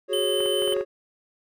triangle chord, F# suspended second, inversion none, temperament equal with one note detuned, 370 / 415.3 / 550.2 Hz, F#4 / G#4 / C#5, 0 / 0 / -13 cents, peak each -25 dBFS, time 0.08-0.85 s, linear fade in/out 50 ms
square tone, 3051 Hz, G7, 48 cents flat, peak -27 dBFS, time 0.13-0.74 s, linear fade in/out 2 ms
clicks, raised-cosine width 0.5 ms, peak -23 dBFS, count 7, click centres 0.405 / 0.46 / 0.621 / 0.677 / 0.724 / 0.766 / 0.81 s
effects none

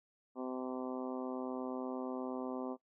harmonic tone, 128.4 Hz, C3, 32 cents flat, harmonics 2 / 3 / 4 / 5 / 6 / 7 / 8 / 9, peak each -40 / -44 / -46 / -48 / -50 / -51 / -52 / -53 dBFS, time 0.35-2.77 s, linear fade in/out 50 ms, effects noise-tail reverb RT60 0.1 s tail -17 dB re dry

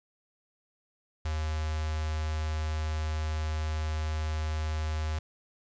square tone with notch filter, 77.78 Hz, D#2, in tune, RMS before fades -31 dBFS, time 1.25-5.19 s, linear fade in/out 5 ms, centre 280 Hz, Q 0.58, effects resampled to 16000 Hz + 10-bit

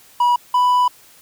triangle tone pair in turn, 971 / 990.8 Hz, B5 / B5, -30 / +5 cents, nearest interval unison, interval 35 cents, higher second, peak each -10 dBFS, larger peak neither, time 0.2-0.36 / 0.54-0.88 s, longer second, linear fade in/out 5 ms, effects white hiss -48 dBFS RMS until 1.21 s

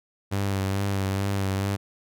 sawtooth tone with vibrato, 98 Hz, G2, in tune, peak -20 dBFS, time 0.31-1.77 s, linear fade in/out 20 ms, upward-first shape sine, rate 2.3 Hz, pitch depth 32 cents each way, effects none

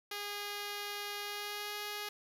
5% pulse tone with pitch glide, 410.1 to 415.1 Hz, G#4 to G#4, -22 to -1 cents, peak -27 dBFS, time 0.11-2.09 s, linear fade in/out 5 ms, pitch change +21 cents, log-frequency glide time 1.2-1.75 s, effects 10-bit

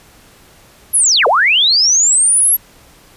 sine linear two-way sweep, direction down then up, 11590 to 420 to 11590 Hz, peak -8 dBFS, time 0.93-2.57 s, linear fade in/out 20 ms, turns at 1.27 s, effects pink hiss -45 dBFS RMS until 3.16 s + resampled to 32000 Hz

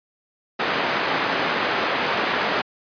white band-pass noise, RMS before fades -23 dBFS, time 0.59-2.62 s, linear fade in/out 10 ms, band 220 to 1900 Hz, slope 12 dB/octave, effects resampled to 11025 Hz

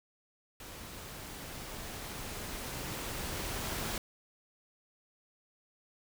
pink noise with level ramp, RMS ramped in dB -47 to -36 dBFS, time 0.6-3.98 s, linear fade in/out 2 ms, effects none

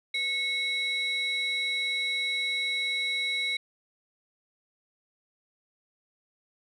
sine tone pair together, 2191 / 3894 Hz, C#7 / B7, -21 / -25 cents, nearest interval minor seventh, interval 996 cents, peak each -27 / -28 dBFS, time 0.14-3.57 s, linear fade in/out 5 ms, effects tanh soft clip ceiling -23 dBFS

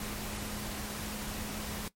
sine tone in noise, 210 Hz, G#3, 19 cents sharp, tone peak -42 dBFS, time 0-1.88 s, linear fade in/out 2 ms, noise pink, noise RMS -39 dBFS, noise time 0-1.88 s, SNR -6 dB, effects noise-tail reverb RT60 0.1 s tail -17 dB re dry + MP3 64 kbps

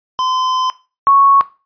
square / sine tone pair in turn, 1027 / 1107 Hz, C6 / C#6, -33 / -3 cents, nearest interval minor second, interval 130 cents, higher second, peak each -15 / -6 dBFS, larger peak second, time 0.19-0.7 / 1.07-1.41 s, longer first, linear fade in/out 0 ms, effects noise-tail reverb RT60 0.3 s tail -17 dB re dry + resampled to 11025 Hz

